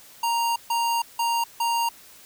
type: tone bursts at uneven times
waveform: square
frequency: 932.3 Hz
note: A#5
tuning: in tune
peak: -22 dBFS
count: 4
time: 0.23-0.56 / 0.7-1.02 / 1.19-1.44 / 1.6-1.89 s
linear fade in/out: 5 ms
effects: white hiss -49 dBFS RMS until 2.25 s